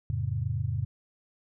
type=chord; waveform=sine; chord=F augmented; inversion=none; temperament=just; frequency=87.31 / 109.13 / 136.42 Hz; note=F2 / A2 / C#3; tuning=0 / -14 / -27 cents; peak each=-33 / -30 / -32 dBFS; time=0.1-0.85 s; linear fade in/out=0 ms; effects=none